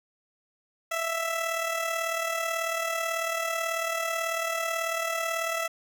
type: tone with amplitude modulation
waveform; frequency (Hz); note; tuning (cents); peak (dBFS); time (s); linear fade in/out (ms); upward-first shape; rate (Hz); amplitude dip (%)
15% pulse; 661; E5; +5; -19; 0.91-5.68; 10; sine; 38.2; 50
effects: none